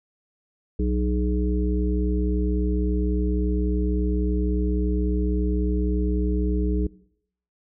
harmonic tone with a mistuned harmonic, 61.8 Hz, B1, 2 cents sharp, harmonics 1 / 3 / 5 / 7, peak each -22 / -27 / -29 / -30 dBFS, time 0.79-6.87 s, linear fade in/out 5 ms, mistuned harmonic 7, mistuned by -52 cents, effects noise-tail reverb RT60 0.7 s tail -21 dB re dry

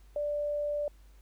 sine tone, 587.3 Hz, D5, in tune, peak -29 dBFS, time 0.16-0.88 s, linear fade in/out 2 ms, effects added 50 Hz sine -53 dBFS peak until 1.21 s + pink hiss -67 dBFS RMS until 1.21 s

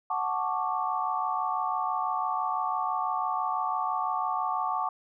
sine chord, D major seventh, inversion first, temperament equal, 740 / 880 / 1108.7 / 1174.7 Hz, F#5 / A5 / C#6 / D6, 0 / 0 / 0 / 0 cents, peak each -32 dBFS, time 0.1-4.89 s, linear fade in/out 5 ms, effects none

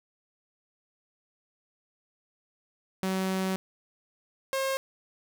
sawtooth tone pair in turn, 189.1 / 536.1 Hz, F#3 / C5, +38 / +42 cents, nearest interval octave + tritone, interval 1804 cents, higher second, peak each -23 dBFS, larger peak neither, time 3.03-3.56 / 4.53-4.77 s, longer first, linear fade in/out 0 ms, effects none

